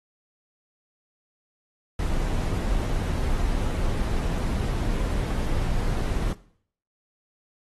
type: noise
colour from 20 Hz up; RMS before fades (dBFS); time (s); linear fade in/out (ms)
brown; -25; 1.99-6.33; 2
effects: noise-tail reverb RT60 0.6 s tail -18 dB re dry + AAC 32 kbps